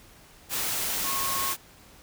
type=tone in noise; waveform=sine; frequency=1090 Hz; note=C#6; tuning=29 cents flat; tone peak=-31 dBFS; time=1.03-1.55 s; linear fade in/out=50 ms; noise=white; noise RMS=-29 dBFS; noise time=0.49-1.57 s; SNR=-5 dB; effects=pink hiss -53 dBFS RMS until 2.02 s